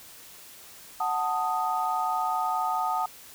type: chord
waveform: sine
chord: D# diminished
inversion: first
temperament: equal with one note detuned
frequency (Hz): 740 / 884.6 / 1244.5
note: F#5 / A5 / D#6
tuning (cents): 0 / +9 / 0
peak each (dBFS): -29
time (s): 1-3.06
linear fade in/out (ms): 5
effects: white hiss -48 dBFS RMS until 3.34 s